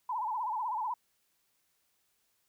sine tone with vibrato, 928 Hz, A#5, 8 cents flat, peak -31 dBFS, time 0.09-0.94 s, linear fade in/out 5 ms, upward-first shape sine, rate 16 Hz, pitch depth 160 cents each way, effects white hiss -75 dBFS RMS until 2.48 s

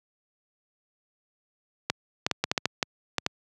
clicks, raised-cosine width 0.2 ms, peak -6 dBFS, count 10, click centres 1.9 / 2.265 / 2.313 / 2.44 / 2.515 / 2.578 / 2.656 / 2.828 / 3.183 / 3.264 s, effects high-pass 100 Hz 12 dB/octave

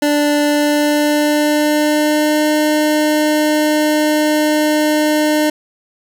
25% pulse tone with pitch glide, 293.7 to 303.7 Hz, D4 to D#4, 0 to -42 cents, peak -8 dBFS, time 0.02-5.5 s, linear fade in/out 5 ms, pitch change +58 cents, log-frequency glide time 0.44-2.48 s, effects 8-bit

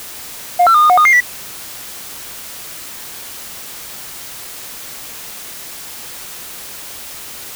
sine tone with pitch steps, 709 / 1345 / 1216 / 1224 / 726 / 1228 / 2115 / 1959 Hz, F5 / E6 / D#6 / D#6 / F#5 / D#6 / C7 / B6, +26 / +34 / -40 / -29 / -33 / -23 / +18 / -15 cents, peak -4 dBFS, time 0.59-1.206 s, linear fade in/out 10 ms, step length 77 ms, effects tanh soft clip ceiling -5 dBFS + white hiss -31 dBFS RMS until 7.55 s

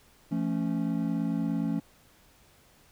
triangle chord, F augmented, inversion none, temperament equal with one note detuned, 170.43 / 220 / 277.2 Hz, F3 / A3 / C#4, -42 / 0 / 0 cents, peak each -29 dBFS, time 0.31-1.8 s, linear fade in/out 10 ms, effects pink hiss -60 dBFS RMS until 2.91 s

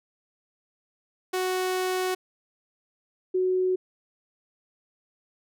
sawtooth / sine tone pair in turn, 370 / 370 Hz, F#4 / F#4, 0 / 0 cents, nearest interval unison, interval 0 cents, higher neither, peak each -21 dBFS, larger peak neither, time 1.33-2.15 / 3.34-3.76 s, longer first, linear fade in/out 10 ms, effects none

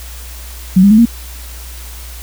sine tone with pitch steps, 186 / 200.5 / 216.1 / 233 Hz, F#3 / G3 / A3 / A#3, +9 / +39 / -31 / -1 cents, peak -3 dBFS, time 0.76-1.056 s, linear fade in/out 10 ms, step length 74 ms, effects added 60 Hz sine -28 dBFS peak until 2.22 s + white hiss -34 dBFS RMS until 2.22 s

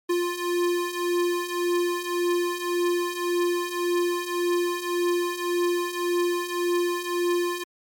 square beating tone pair, 349.2 / 351 Hz, F4 / F4, 0 / +9 cents, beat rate 1.8 Hz, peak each -29 / -25 dBFS, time 0.09-7.64 s, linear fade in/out 10 ms, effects MP3 96 kbps

